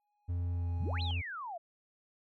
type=tone with exponential growth; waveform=triangle; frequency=830.6 Hz; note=G#5; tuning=in tune; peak=-39 dBFS; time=0-1.11 s; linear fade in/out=0 ms; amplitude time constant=240 ms
type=tone with pitch glide; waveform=triangle; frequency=87.31 to 86.11 Hz; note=F2 to F2; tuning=0 to -24 cents; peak=-29 dBFS; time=0.28-1.22 s; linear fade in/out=20 ms; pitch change=-24 cents; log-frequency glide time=0.51-0.68 s
type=exponential two-way sweep; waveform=sine; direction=up then down; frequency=78.5 to 4235 to 644 Hz; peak=-38 dBFS; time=0.78-1.58 s; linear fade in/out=10 ms; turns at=1.02 s
effects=MP3 96 kbps